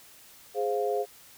sine chord, F minor, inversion first, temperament equal, 415.3 / 523.3 / 698.5 Hz, Ab4 / C5 / F5, 0 / 0 / 0 cents, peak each -28 / -31 / -31 dBFS, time 0.54-1.06 s, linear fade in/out 50 ms, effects white hiss -53 dBFS RMS until 1.37 s

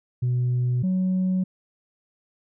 sine tone pair in turn, 124 / 185.79 Hz, B2 / F#3, +7 / +7 cents, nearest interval perfect fifth, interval 700 cents, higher second, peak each -18 dBFS, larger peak neither, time 0.22-0.83 / 0.83-1.44 s, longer neither, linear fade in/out 10 ms, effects tanh soft clip ceiling -18 dBFS

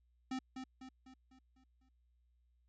square tone with echo, 260 Hz, C4, 11 cents flat, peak -38 dBFS, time 0.31-0.39 s, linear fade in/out 5 ms, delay 250 ms, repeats 6, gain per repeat -6 dB, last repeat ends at 1.89 s, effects added 60 Hz sine -70 dBFS peak until 2.68 s + resampled to 16000 Hz

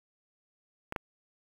clicks, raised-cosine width 0.5 ms, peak -20 / -16 dBFS, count 2, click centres 0.924 / 0.962 s, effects 7-bit

